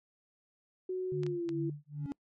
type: tone with pitch glide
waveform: sine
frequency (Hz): 370 to 333.5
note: F#4 to E4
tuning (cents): 0 to +20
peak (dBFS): -32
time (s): 0.89-1.7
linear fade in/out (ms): 5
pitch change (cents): -180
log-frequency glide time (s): 1.15-1.52
type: tone with tremolo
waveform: sine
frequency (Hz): 146.83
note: D3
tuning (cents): 0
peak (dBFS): -33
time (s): 1.12-2.06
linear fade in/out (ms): 0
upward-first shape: sine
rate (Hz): 2.4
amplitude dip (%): 100
type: clicks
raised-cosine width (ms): 0.2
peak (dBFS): -28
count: 3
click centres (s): 1.234 / 1.265 / 1.491
type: tone with exponential growth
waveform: triangle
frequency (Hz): 281.9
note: C#4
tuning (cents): +29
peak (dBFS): -29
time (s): 1.92-2.12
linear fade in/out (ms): 0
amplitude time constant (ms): 43
effects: noise-tail reverb RT60 0.1 s tail -25 dB re dry + MP3 48 kbps